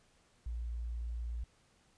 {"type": "tone", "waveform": "sine", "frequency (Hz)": 58.27, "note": "A#1", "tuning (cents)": 0, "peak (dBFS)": -36, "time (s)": [0.46, 1.44], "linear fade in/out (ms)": 5, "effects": ["pink hiss -69 dBFS RMS until 1.97 s", "resampled to 22050 Hz"]}